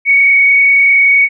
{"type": "tone with frequency modulation", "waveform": "sine", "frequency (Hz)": 2234, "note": "C#7", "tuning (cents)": 13, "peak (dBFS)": -5, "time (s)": [0.05, 1.29], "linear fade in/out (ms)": 50, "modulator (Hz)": 30.4, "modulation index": 1, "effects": []}